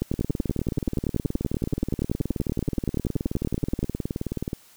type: two click trains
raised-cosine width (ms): 3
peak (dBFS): -14 / -11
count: 84 / 41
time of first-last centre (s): 0.14-4.532 / 0.02-3.83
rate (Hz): 18.9 / 10.5
effects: white hiss -54 dBFS RMS until 4.76 s